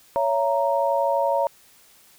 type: chord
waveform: sine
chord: A# diminished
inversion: first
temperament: just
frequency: 559.4 / 671.3 / 932.3 Hz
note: C#5 / E5 / A#5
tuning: +16 / +31 / 0 cents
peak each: -22 / -25 / -23 dBFS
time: 0.16-1.47 s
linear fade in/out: 0 ms
effects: white hiss -54 dBFS RMS until 2.18 s